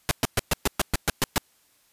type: noise bursts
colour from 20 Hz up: pink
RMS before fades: -21 dBFS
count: 10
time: 0.09-1.38 s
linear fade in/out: 0 ms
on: 21 ms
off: 120 ms
effects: white hiss -63 dBFS RMS until 1.92 s + resampled to 32000 Hz